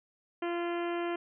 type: harmonic tone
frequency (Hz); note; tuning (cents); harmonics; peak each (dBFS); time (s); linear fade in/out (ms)
344.8; F4; -22; 1 / 2 / 3 / 4 / 5 / 6 / 7 / 8 / 9; -32 / -38 / -42 / -44 / -46 / -48 / -49 / -50 / -51; 0.42-1.16; 5
effects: none